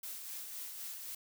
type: noise with tremolo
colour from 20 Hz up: blue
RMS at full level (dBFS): -43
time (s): 0.03-1.15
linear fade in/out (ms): 5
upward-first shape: sine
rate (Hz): 3.9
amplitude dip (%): 35
effects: none